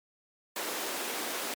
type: high-pass noise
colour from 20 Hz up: pink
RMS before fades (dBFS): -35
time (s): 0.56-1.54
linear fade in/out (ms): 2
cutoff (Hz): 290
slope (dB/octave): 24
effects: MP3 96 kbps